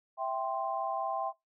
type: chord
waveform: sine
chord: C major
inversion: first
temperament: equal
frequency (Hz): 659.3 / 784 / 1046.5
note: E5 / G5 / C6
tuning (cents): 0 / 0 / 0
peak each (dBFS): -35 / -34 / -36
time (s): 0.17-1.33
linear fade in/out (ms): 50
effects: noise-tail reverb RT60 0.2 s tail -22 dB re dry